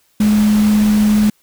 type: tone in noise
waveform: sine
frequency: 211.1 Hz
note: G#3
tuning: 29 cents sharp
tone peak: -9 dBFS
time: 0.2-1.3 s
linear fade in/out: 5 ms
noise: pink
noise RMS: -26 dBFS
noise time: 0.2-1.3 s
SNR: +14 dB
effects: white hiss -58 dBFS RMS until 1.42 s